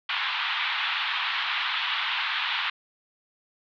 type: band-pass noise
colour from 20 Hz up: white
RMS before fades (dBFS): -28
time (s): 0.09-2.7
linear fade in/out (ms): 5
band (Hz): 870 to 3700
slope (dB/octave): 48
effects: none